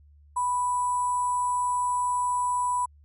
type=tone with sample-and-hold; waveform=sine; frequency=987.8 Hz; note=B5; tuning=in tune; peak=-23 dBFS; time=0.36-2.86 s; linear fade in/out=10 ms; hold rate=8820 Hz; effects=added 73 Hz sine -52 dBFS peak until 3.04 s + resampled to 32000 Hz